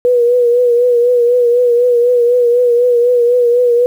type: tone with vibrato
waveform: sine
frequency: 484.6 Hz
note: B4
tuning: 33 cents flat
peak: -7 dBFS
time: 0.05-3.86 s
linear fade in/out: 0 ms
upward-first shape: triangle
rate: 4 Hz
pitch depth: 52 cents each way
effects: 7-bit